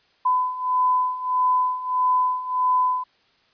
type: beating tone pair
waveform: sine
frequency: 1006 / 1007.6 Hz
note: B5 / B5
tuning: +32 / +34 cents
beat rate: 1.6 Hz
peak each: -24 / -20 dBFS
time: 0.25-3.04 s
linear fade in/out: 10 ms
effects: white hiss -61 dBFS RMS until 3.53 s + resampled to 11025 Hz